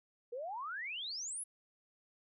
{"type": "exponential sweep", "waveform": "sine", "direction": "up", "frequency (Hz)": [458.2, 11175], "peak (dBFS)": -39, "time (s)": [0.32, 1.44], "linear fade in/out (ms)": 10, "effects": []}